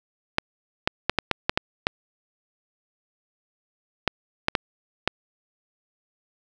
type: clicks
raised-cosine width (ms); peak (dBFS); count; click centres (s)
0.3; -3; 12; 0.384 / 0.875 / 1.096 / 1.187 / 1.313 / 1.495 / 1.575 / 1.869 / 4.077 / 4.484 / 4.552 / 5.076
effects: none